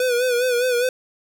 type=tone with vibrato; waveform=square; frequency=493.9 Hz; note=B4; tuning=in tune; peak=-18 dBFS; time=0-0.89 s; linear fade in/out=2 ms; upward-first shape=sine; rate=4.9 Hz; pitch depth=62 cents each way; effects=none